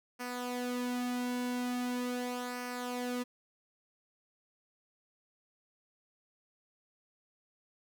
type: tone with flanger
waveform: sawtooth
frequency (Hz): 246.9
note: B3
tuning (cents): 0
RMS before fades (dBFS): -36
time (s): 0.19-3.24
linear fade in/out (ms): 20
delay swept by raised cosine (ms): 0.27 to 2.47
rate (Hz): 0.41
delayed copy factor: -0.6
effects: none